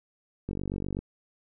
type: click train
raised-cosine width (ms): 3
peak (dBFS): -20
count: 25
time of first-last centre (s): 0.49-0.99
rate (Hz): 48
effects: none